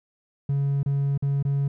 triangle tone with dropouts, 139.9 Hz, C#3, 16 cents sharp, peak -18 dBFS, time 0.49-1.68 s, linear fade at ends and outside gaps 5 ms, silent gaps 0.831-0.86 / 1.177-1.224 / 1.427-1.45 s, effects tanh soft clip ceiling -15 dBFS

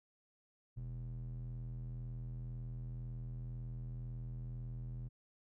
square tone with band-pass filter, 40.98 Hz, E1, 9 cents flat, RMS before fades -44 dBFS, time 0.76-5.09 s, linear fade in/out 20 ms, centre 100 Hz, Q 7.6, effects none

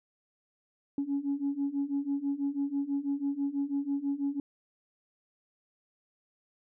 sine beating tone pair, 277.2 / 283.3 Hz, C#4 / C#4, 0 / +38 cents, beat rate 6.1 Hz, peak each -32 / -30 dBFS, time 0.98-4.4 s, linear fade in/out 2 ms, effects tanh soft clip ceiling -23 dBFS

